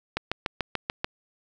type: click train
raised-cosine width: 0.3 ms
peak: -10 dBFS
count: 7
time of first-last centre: 0.17-1.045 s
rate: 6.86 Hz
effects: none